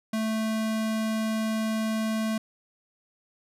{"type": "tone", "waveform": "square", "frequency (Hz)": 220, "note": "A3", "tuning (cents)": 0, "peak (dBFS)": -26, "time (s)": [0.13, 2.38], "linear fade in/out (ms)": 5, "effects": ["resampled to 32000 Hz"]}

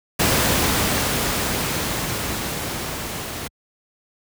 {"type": "noise with level ramp", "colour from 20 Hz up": "pink", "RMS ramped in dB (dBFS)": [-17, -30], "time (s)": [0.19, 3.48], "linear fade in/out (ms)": 10, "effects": ["high-pass 60 Hz 12 dB/octave"]}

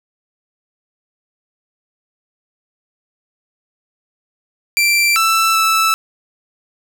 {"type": "tone with pitch steps", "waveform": "sawtooth", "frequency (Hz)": [2351, 1327, 1316], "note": ["D7", "E6", "E6"], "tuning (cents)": [1, 11, -3], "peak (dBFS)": -8, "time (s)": [4.77, 5.94], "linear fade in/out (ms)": 0, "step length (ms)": 390, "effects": []}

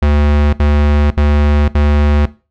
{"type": "tone bursts", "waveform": "square", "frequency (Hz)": 73.42, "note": "D2", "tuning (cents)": 0, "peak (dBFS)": -9, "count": 4, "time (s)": [0.02, 2.258], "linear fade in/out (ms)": 5, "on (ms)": 510, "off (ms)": 66, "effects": ["noise-tail reverb RT60 0.3 s tail -17 dB re dry", "low-pass 3000 Hz 12 dB/octave"]}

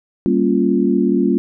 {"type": "chord", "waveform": "sine", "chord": "G half-diminished seventh", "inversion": "none", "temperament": "equal", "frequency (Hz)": [196, 233.1, 277.2, 349.2], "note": ["G3", "Bb3", "Db4", "F4"], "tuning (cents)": [0, 0, 0, 0], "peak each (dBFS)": -18, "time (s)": [0.26, 1.38], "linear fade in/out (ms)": 0, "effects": []}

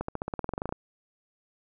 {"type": "accelerating click train", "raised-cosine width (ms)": 1, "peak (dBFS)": -17, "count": 15, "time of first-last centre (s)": [0.01, 0.725], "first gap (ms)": 74, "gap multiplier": 0.94, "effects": []}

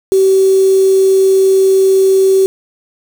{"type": "tone with quantisation", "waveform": "sine", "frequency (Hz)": 383.6, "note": "G4", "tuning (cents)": -37, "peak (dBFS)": -6, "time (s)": [0.12, 2.46], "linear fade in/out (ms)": 0, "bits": 4, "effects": []}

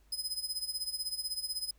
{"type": "tone with tremolo", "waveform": "sawtooth", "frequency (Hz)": 5040, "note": "D#8", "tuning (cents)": 21, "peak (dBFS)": -29, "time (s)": [0.12, 1.71], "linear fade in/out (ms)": 5, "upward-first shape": "sine", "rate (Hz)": 16, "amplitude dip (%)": 80, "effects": ["added 50 Hz sine -61 dBFS peak until 1.78 s", "pink hiss -71 dBFS RMS until 1.78 s"]}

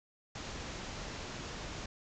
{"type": "low-pass noise", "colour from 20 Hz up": "pink", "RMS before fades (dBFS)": -43, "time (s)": [0.35, 1.86], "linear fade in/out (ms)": 5, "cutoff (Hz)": 7300, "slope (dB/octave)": 96, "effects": []}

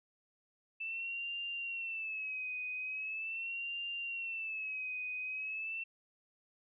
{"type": "tone with vibrato", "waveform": "sine", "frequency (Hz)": 2640, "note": "E7", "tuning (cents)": 2, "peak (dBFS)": -37, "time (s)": [0.8, 5.84], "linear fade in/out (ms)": 10, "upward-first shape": "sine", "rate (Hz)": 0.41, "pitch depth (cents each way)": 96, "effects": []}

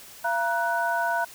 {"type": "tone cluster", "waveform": "sine", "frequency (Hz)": [683, 947, 1487], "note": ["F5", "A#5", "F#6"], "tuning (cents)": [-39, 27, 8], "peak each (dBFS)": -27, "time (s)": [0.24, 1.25], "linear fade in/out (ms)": 10, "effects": ["white hiss -46 dBFS RMS until 1.34 s"]}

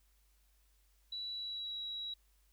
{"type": "tone with pitch glide", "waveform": "sine", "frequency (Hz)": [3935, 3881], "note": ["B7", "B7"], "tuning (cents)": [-7, -31], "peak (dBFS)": -39, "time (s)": [1.12, 2.14], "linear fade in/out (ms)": 5, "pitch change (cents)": -24, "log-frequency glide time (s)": [1.32, 1.78], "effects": ["added 50 Hz sine -68 dBFS peak until 2.52 s", "white hiss -75 dBFS RMS until 2.52 s"]}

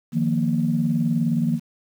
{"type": "chord", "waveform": "sine", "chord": "Eb suspended second", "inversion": "none", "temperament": "equal", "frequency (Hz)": [155.56, 174.61, 233.1], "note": ["Eb3", "F3", "Bb3"], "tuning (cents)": [0, 0, 0], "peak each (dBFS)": [-23, -24, -21], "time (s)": [0.12, 1.6], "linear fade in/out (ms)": 50, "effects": ["tanh soft clip ceiling -9 dBFS", "8-bit"]}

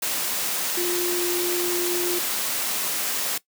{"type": "tone in noise", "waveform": "sine", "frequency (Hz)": 352.5, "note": "F4", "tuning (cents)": 16, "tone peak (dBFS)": -24, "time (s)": [0.77, 2.19], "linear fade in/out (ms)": 5, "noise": "white", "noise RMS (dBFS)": -26, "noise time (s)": [0.02, 3.38], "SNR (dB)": -1, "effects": ["noise-tail reverb RT60 0.1 s tail -19 dB re dry", "high-pass 200 Hz 12 dB/octave"]}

